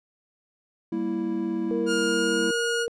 triangle chord, E diminished, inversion first, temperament equal, 196 / 233.1 / 329.6 Hz, G3 / Bb3 / E4, 0 / 0 / 0 cents, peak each -30 / -29 / -25 dBFS, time 0.92-2.51 s, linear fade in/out 5 ms
sine tone, 466.2 Hz, A#4, in tune, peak -26 dBFS, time 1.71-2.88 s, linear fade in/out 0 ms
sawtooth tone with pitch glide, 1418 to 1439.5 Hz, F6 to F#6, +26 to -48 cents, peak -22 dBFS, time 1.86-2.87 s, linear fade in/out 50 ms, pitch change +26 cents, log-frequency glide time 2.06-2.56 s
effects resampled to 22050 Hz

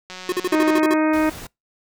click train, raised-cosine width 0.2 ms, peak -18 dBFS, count 129, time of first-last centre 0.1-0.796 s, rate 184 Hz
square tone bursts, 362 Hz, F#4, 38 cents flat, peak -19 dBFS, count 9, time 0.29-0.938 s, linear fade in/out 2 ms, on 32 ms, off 45 ms
harmonic tone, 311.1 Hz, D#4, in tune, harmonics 1 / 2 / 3 / 4 / 5 / 6 / 7 / 8, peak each -17 / -23 / -27 / -29 / -31 / -33 / -34 / -35 dBFS, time 0.52-1.3 s, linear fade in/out 10 ms
pink noise, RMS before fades -36 dBFS, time 1.13-1.47 s, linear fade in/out 5 ms
effects noise-tail reverb RT60 0.2 s tail -26 dB re dry

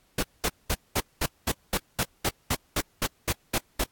pink noise bursts, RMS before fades -25 dBFS, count 15, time 0.18-3.84 s, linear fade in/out 5 ms, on 48 ms, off 210 ms, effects pink hiss -65 dBFS RMS until 3.91 s + AAC 64 kbps

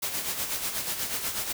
white noise with tremolo, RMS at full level -29 dBFS, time 0.02-1.53 s, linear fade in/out 10 ms, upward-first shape sine, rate 8.2 Hz, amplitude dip 55%, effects none

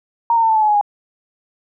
sine tone with pitch steps, 932.3 / 915.8 / 899.5 / 883.5 / 867.9 / 852.5 / 837.3 / 822.5 Hz, A#5 / A#5 / A5 / A5 / A5 / G#5 / G#5 / G#5, 0 / -31 / +38 / +7 / -24 / +45 / +14 / -17 cents, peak -11 dBFS, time 0.3-0.812 s, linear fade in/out 2 ms, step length 64 ms, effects none

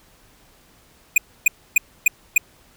square tone bursts, 2460 Hz, D#7, 20 cents flat, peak -11 dBFS, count 5, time 1.16-2.38 s, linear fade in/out 5 ms, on 20 ms, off 280 ms, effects pink hiss -54 dBFS RMS until 2.76 s

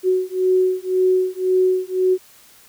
sine beating tone pair, 370 / 371.9 Hz, F#4 / F#4, 0 / +9 cents, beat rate 1.9 Hz, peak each -18 dBFS, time 0.03-2.18 s, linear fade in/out 50 ms, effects white hiss -49 dBFS RMS until 2.68 s

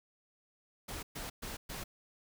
pink noise bursts, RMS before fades -42 dBFS, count 4, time 0.88-1.84 s, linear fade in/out 10 ms, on 150 ms, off 120 ms, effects none

